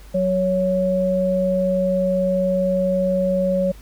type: tone pair together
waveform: sine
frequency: 185.18 / 556 Hz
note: F#3 / C#5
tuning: +2 / +5 cents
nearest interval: octave + perfect fifth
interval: 1903 cents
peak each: -21 / -18 dBFS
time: 0.14-3.72 s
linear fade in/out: 10 ms
effects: added 50 Hz sine -39 dBFS peak until 3.81 s + pink hiss -49 dBFS RMS until 3.81 s